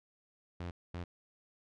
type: tone bursts at uneven times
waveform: sawtooth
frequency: 87.31 Hz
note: F2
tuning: in tune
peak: -35 dBFS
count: 2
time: 0.6-0.71 / 0.94-1.04 s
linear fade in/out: 5 ms
effects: low-pass 4000 Hz 12 dB/octave